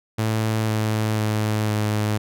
sawtooth tone with pitch steps, 110 / 108.74 / 107.49 / 106.25 Hz, A2 / A2 / A2 / G#2, 0 / -20 / -40 / +40 cents, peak -16 dBFS, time 0.18-2.18 s, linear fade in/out 10 ms, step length 500 ms, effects none

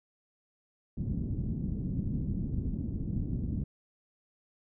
white low-pass noise, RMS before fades -33 dBFS, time 0.97-3.64 s, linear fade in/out 5 ms, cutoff 220 Hz, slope 24 dB/octave, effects none

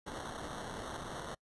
white noise with sample-and-hold, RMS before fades -43 dBFS, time 0.06-1.35 s, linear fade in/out 10 ms, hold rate 2450 Hz, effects noise-tail reverb RT60 0.1 s tail -26 dB re dry + resampled to 24000 Hz

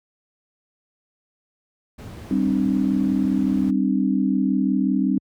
brown noise, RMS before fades -32 dBFS, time 1.98-3.71 s, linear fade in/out 10 ms
sine chord, G suspended fourth, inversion none, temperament equal with one note detuned, 196 / 261.6 / 301.1 Hz, G3 / C4 / D4, 0 / 0 / +43 cents, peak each -21 / -21 / -24 dBFS, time 2.31-5.18 s, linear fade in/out 2 ms
effects high-pass 80 Hz 12 dB/octave

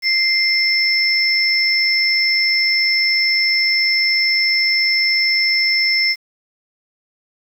sine tone pair together, 2093 / 5297 Hz, C7 / E8, 0 / +8 cents, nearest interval octave + major third, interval 1608 cents, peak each -16 dBFS, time 0.02-6.16 s, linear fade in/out 50 ms, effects 7-bit

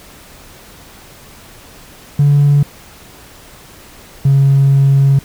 triangle tone pair in turn, 143.6 / 137.8 Hz, D3 / C#3, -39 / -10 cents, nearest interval minor second, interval 71 cents, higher first, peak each -3 dBFS, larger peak neither, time 2.19-2.63 / 4.25-5.19 s, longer second, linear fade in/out 5 ms, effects tanh soft clip ceiling -3 dBFS + pink hiss -39 dBFS RMS until 5.24 s

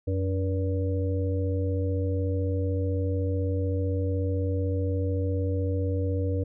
harmonic tone with a mistuned harmonic, 95.9 Hz, G2, 37 cents flat, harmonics 1 / 3 / 5 / 6, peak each -25 / -33 / -32 / -40 dBFS, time 0.07-6.44 s, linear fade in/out 10 ms, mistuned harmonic 1, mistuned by -85 cents, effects none

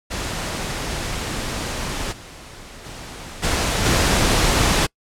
pink noise with level steps, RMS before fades -26 / -39 / -35 / -20 / -17 dBFS, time 0.1-4.87 s, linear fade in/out 20 ms, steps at 2.11 / 2.84 / 3.42 / 3.84 s, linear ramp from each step 20 ms, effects noise-tail reverb RT60 0.1 s tail -26 dB re dry + low-pass 9000 Hz 12 dB/octave

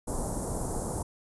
pink band-stop noise, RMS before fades -32 dBFS, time 0.07-1.03 s, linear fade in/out 10 ms, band 940 to 8100 Hz, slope 24 dB/octave, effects resampled to 24000 Hz

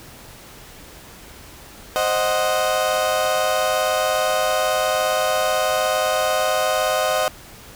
30% pulse chord, C diminished, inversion none, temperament equal, 523.3 / 622.3 / 740 Hz, C5 / Eb5 / Gb5, 0 / 0 / 0 cents, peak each -21 / -18 / -21 dBFS, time 1.96-7.28 s, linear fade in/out 0 ms, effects pink hiss -42 dBFS RMS until 7.75 s

